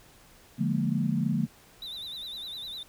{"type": "chord", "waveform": "sine", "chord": "Bb dominant seventh", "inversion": "first", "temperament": "just", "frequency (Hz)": [145.68, 174.81, 209.8, 233.1], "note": ["D3", "F3", "Ab3", "Bb3"], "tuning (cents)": [-14, 2, 18, 0], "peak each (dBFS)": -30, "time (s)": [0.58, 1.47], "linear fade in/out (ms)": 20}
{"type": "tone with vibrato", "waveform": "triangle", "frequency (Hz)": 3753, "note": "A#7", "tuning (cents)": 11, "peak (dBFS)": -35, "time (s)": [1.82, 2.83], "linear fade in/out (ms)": 2, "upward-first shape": "sine", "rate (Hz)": 9.9, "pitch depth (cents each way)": 110}
{"effects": ["pink hiss -56 dBFS RMS until 2.88 s"]}